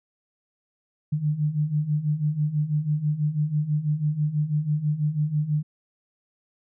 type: beating tone pair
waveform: sine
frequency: 146.83 / 152.93 Hz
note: D3 / D#3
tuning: 0 / -30 cents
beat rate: 6.1 Hz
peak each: -27 / -23 dBFS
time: 1.12-5.63 s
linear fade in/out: 10 ms
effects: none